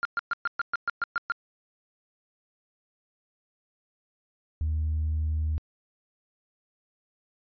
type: tone bursts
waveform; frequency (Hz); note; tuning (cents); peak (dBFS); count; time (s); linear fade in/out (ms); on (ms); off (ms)
sine; 1396.9; F6; 0; -21; 10; 0.03-1.32; 0; 21; 120
type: tone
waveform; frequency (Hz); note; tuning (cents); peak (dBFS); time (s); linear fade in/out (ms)
sine; 77.78; D#2; 0; -23; 4.61-5.58; 0
effects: tanh soft clip ceiling -22 dBFS + resampled to 11025 Hz